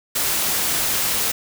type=noise; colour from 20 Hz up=white; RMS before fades=-21 dBFS; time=0.15-1.32 s; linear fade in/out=10 ms; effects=none